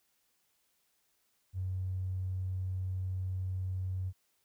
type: tone with tanh clipping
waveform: triangle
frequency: 93.1 Hz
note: F#2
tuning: 11 cents sharp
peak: -32 dBFS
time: 1.53-4.13 s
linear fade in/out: 50 ms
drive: 2 dB
effects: white hiss -75 dBFS RMS until 4.44 s